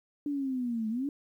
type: linear two-way sweep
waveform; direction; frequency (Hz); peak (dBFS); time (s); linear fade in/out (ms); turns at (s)
sine; down then up; 293.7 to 214.4 to 293.7; -29; 0.26-1.09; 2; 0.89
effects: 11-bit